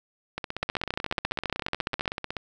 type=two click trains; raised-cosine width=0.3 ms; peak=-15 / -10 dBFS; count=33 / 22; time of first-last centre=0.38-2.368 / 0.63-2.078 s; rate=16.1 / 14.5 Hz; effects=none